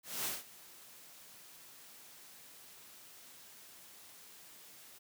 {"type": "noise with ADSR envelope", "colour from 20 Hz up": "white", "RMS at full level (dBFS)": -36, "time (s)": [0.03, 4.99], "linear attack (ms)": 220, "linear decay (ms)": 180, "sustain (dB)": -20, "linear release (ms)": 14, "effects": ["high-pass 100 Hz 12 dB/octave"]}